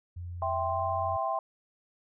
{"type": "tone with pitch glide", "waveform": "sine", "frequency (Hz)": [87.6, 91.58], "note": ["F2", "F#2"], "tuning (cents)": [6, -17], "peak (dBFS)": -36, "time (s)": [0.16, 1.17], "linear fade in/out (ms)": 10, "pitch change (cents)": 77, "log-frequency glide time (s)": [0.68, 0.81]}
{"type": "chord", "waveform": "sine", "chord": "C major", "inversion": "first", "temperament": "equal", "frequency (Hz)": [659.3, 784, 1046.5], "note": ["E5", "G5", "C6"], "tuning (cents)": [0, 0, 0], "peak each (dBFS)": -32, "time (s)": [0.42, 1.39], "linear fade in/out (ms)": 2}
{"effects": []}